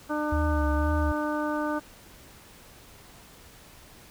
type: harmonic tone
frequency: 300 Hz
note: D4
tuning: 37 cents sharp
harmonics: 1 / 2 / 3 / 4 / 5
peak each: -29 / -32 / -34 / -35 / -36 dBFS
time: 0.09-1.8 s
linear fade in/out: 20 ms
type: tone with vibrato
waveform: sine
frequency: 73.6 Hz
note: D2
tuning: 4 cents sharp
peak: -24 dBFS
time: 0.32-1.12 s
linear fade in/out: 5 ms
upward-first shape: sine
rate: 2 Hz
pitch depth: 96 cents each way
effects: pink hiss -51 dBFS RMS until 4.1 s